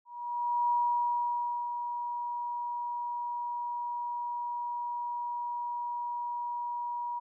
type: tone with ADSR envelope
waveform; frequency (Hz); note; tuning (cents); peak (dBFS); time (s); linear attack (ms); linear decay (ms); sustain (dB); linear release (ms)
sine; 960; B5; -49; -24; 0.05-7.2; 650; 980; -8; 19
effects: none